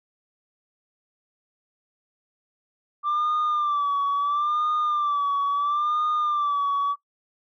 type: tone with vibrato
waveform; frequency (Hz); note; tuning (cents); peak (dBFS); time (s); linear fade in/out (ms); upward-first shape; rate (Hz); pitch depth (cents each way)
sine; 1174.7; D6; 0; -19; 3.03-6.96; 50; sine; 0.74; 70
effects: noise-tail reverb RT60 0.1 s tail -22 dB re dry + tanh soft clip ceiling -19 dBFS